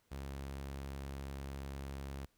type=tone; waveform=sawtooth; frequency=68.6 Hz; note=C#2; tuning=17 cents flat; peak=-38 dBFS; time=0.11-2.26 s; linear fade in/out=10 ms; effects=pink hiss -75 dBFS RMS until 2.37 s